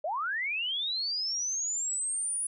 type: linear sweep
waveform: sine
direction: up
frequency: 566 to 9890 Hz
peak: -29 dBFS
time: 0.04-2.47 s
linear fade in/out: 5 ms
effects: none

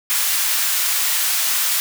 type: high-pass noise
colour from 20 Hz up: white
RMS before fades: -19 dBFS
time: 0.1-1.8 s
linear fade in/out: 0 ms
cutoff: 1100 Hz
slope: 12 dB/octave
effects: none

